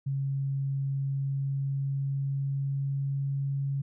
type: tone with pitch glide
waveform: sine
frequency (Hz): 137.2 to 138.39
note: C#3 to C#3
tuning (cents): -17 to -3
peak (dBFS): -27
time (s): 0.06-3.82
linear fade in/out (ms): 10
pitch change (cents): +14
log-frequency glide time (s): 0.91-3.35
effects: none